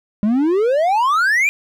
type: exponential sweep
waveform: triangle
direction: up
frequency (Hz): 200 to 2449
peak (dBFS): -11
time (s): 0.23-1.49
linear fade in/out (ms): 0
effects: none